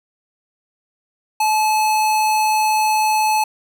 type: tone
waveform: square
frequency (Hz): 862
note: A5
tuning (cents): -36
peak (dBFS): -15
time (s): 1.4-3.44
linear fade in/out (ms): 5
effects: none